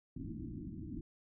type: low-pass noise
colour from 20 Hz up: white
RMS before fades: -44 dBFS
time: 0.16-1.01 s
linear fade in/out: 5 ms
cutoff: 330 Hz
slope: 96 dB/octave
effects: none